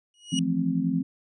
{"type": "tone with exponential growth", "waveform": "sawtooth", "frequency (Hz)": 2900, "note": "F#7", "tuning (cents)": -35, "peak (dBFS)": -21, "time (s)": [0.14, 0.39], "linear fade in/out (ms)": 1, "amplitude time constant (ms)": 53}
{"type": "chord", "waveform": "sine", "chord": "F major seventh", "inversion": "third", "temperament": "just", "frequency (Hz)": [163.7, 174.61, 218.3, 261.9], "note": ["E3", "F3", "A3", "C4"], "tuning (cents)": [-12, 0, -13, 2], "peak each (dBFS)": [-31, -27, -31, -26], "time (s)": [0.32, 1.03], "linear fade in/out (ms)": 10}
{"effects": ["resampled to 22050 Hz"]}